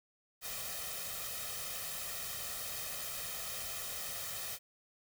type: noise with comb filter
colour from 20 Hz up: white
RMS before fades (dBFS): -41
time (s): 0.41-4.59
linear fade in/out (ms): 50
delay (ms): 1.6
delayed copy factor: +0.75
effects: none